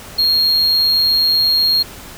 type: tone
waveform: triangle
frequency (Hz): 4253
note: C8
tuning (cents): +27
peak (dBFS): -10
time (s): 0.18-1.83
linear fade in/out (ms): 10
effects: pink hiss -35 dBFS RMS until 2.17 s

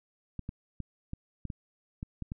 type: clicks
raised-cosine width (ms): 5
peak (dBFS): -24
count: 9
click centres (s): 0.393 / 0.491 / 0.803 / 1.134 / 1.453 / 1.502 / 2.029 / 2.223 / 2.319
effects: none

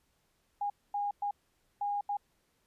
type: tone bursts at uneven times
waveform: sine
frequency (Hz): 816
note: G#5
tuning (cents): -31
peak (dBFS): -30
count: 5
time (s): 0.61-0.7 / 0.94-1.11 / 1.22-1.31 / 1.81-2.01 / 2.09-2.17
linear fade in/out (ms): 5
effects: pink hiss -74 dBFS RMS until 2.66 s + resampled to 32000 Hz

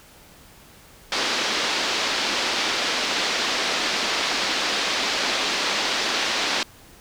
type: band-pass noise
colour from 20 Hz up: white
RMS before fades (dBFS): -24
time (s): 1.12-6.63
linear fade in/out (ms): 2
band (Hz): 220 to 5000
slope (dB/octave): 24
effects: pink hiss -49 dBFS RMS until 7 s

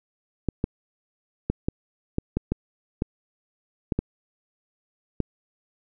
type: clicks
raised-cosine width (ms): 3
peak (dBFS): -10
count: 11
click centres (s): 0.487 / 0.641 / 1.5 / 1.685 / 2.184 / 2.37 / 2.52 / 3.021 / 3.922 / 3.99 / 5.203
effects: none

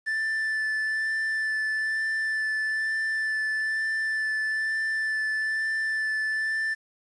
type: tone with vibrato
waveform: triangle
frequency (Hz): 1760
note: A6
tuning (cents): 0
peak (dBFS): -23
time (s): 0.06-6.75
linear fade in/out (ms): 20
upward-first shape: sine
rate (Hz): 1.1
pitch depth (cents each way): 10
effects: resampled to 22050 Hz + 9-bit

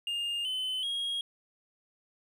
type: tone with pitch steps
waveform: triangle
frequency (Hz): 2820 / 3040 / 3277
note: F7 / F#7 / G#7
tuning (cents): +16 / +46 / -24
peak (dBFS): -29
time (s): 0.07-1.21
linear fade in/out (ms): 2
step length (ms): 380
effects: none

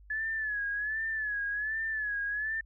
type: tone with vibrato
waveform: sine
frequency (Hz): 1712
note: A6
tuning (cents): -48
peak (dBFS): -30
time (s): 0.1-2.61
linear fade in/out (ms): 5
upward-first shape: sine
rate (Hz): 1.3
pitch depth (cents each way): 79
effects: added 50 Hz sine -52 dBFS peak until 2.65 s

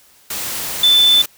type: tone in noise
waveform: sine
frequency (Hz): 3520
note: A7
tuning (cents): 0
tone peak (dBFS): -8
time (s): 0.83-1.22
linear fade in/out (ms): 5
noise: white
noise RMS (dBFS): -24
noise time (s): 0.3-1.26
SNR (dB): +13
effects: white hiss -50 dBFS RMS until 1.37 s

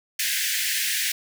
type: high-pass noise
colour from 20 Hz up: pink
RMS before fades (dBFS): -25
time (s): 0.19-1.12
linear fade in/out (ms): 5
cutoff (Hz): 1600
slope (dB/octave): 96
effects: none

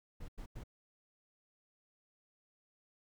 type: noise bursts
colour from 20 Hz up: brown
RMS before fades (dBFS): -45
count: 3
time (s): 0.2-0.637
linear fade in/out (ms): 10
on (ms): 85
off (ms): 91
effects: none

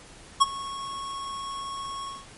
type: tone with ADSR envelope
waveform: square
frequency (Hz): 1100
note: C#6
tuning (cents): -14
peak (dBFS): -13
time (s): 0.4-2.26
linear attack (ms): 19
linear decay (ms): 26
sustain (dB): -20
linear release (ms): 210
effects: pink hiss -48 dBFS RMS until 2.37 s + MP3 48 kbps

